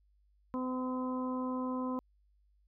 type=harmonic tone; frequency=255.3 Hz; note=C4; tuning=42 cents flat; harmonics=1 / 2 / 3 / 4 / 5; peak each=-34 / -41 / -51 / -40 / -51 dBFS; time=0.54-1.99 s; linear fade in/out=0 ms; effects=added 50 Hz sine -66 dBFS peak until 2.67 s